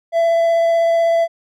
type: tone with vibrato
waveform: triangle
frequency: 669 Hz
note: E5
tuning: 25 cents sharp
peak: -10 dBFS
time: 0.12-1.28 s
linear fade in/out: 50 ms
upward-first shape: triangle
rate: 16 Hz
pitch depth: 9 cents each way
effects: none